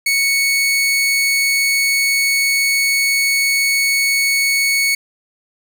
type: tone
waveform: sawtooth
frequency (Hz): 2217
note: C#7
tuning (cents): 0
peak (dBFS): -10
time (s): 0.06-4.95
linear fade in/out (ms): 5
effects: none